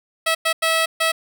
10% pulse tone bursts at uneven times, 650 Hz, E5, 24 cents flat, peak -8 dBFS, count 4, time 0.26-0.35 / 0.45-0.53 / 0.62-0.86 / 1-1.12 s, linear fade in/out 10 ms, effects none

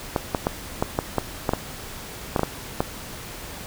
clicks, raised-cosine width 1 ms, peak -6 dBFS, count 12, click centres 0.162 / 0.348 / 0.469 / 0.825 / 0.989 / 1.183 / 1.492 / 1.535 / 2.362 / 2.394 / 2.433 / 2.805 s, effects pink hiss -37 dBFS RMS until 3.66 s

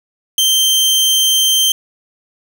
sawtooth tone, 3136 Hz, G7, in tune, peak -7 dBFS, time 0.38-1.72 s, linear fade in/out 2 ms, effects none

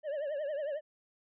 triangle tone with vibrato, 586 Hz, D5, 4 cents flat, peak -31 dBFS, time 0.03-0.81 s, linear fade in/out 50 ms, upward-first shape triangle, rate 11 Hz, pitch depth 140 cents each way, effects resampled to 8000 Hz

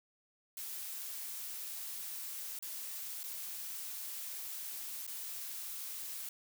blue noise with dropouts, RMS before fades -43 dBFS, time 0.57-6.29 s, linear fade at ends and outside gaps 2 ms, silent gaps 2.59-2.624 / 3.232-3.238 / 5.067-5.076 s, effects none

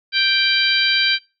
harmonic tone, 784 Hz, G5, in tune, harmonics 2 / 3 / 4 / 5 / 6, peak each -21 / -21 / -21 / -21 / -21 dBFS, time 0.12-1.19 s, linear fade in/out 50 ms, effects noise-tail reverb RT60 0.3 s tail -23 dB re dry

